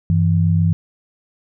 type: tone pair together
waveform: sine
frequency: 96.7 / 164.23 Hz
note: G2 / E3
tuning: -23 / -6 cents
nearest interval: major sixth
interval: 917 cents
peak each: -15 dBFS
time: 0.1-0.73 s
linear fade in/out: 0 ms
effects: none